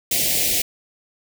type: band-stop noise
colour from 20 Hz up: white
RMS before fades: -20 dBFS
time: 0.11-0.62 s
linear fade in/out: 5 ms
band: 720 to 2000 Hz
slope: 48 dB/octave
effects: none